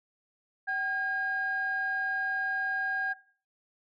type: tone pair together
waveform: sine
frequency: 766 / 1623 Hz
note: G5 / G#6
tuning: -40 / -40 cents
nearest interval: octave + minor second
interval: 1300 cents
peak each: -34 / -28 dBFS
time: 0.67-3.14 s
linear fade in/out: 20 ms
effects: noise-tail reverb RT60 0.4 s tail -17 dB re dry + tanh soft clip ceiling -22 dBFS